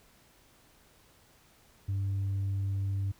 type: tone with tanh clipping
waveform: sine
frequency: 98 Hz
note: G2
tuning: in tune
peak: -29 dBFS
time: 1.88-3.12 s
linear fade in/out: 10 ms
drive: 1 dB
effects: pink hiss -62 dBFS RMS until 3.19 s